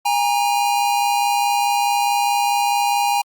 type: tone pair together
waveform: square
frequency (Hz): 815.3 / 940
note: G#5 / A#5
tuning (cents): -32 / +14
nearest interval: major second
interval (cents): 246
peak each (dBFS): -18 / -22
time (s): 0.05-3.22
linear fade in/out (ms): 10
effects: Opus 48 kbps